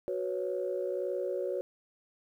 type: chord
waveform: sine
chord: F# suspended fourth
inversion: none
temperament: just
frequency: 370 / 493.3 / 555 Hz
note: F#4 / B4 / C#5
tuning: 0 / -2 / +2 cents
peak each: -34 / -36 / -34 dBFS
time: 0.08-1.61 s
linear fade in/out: 0 ms
effects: tanh soft clip ceiling -21 dBFS + 11-bit